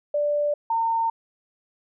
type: tone pair in turn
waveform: sine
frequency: 587.3 / 911.1 Hz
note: D5 / A#5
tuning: 0 / -40 cents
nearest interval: minor sixth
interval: 760 cents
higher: second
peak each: -20 dBFS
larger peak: neither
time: 0.14-0.54 / 0.7-1.1 s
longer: neither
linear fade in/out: 5 ms
effects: none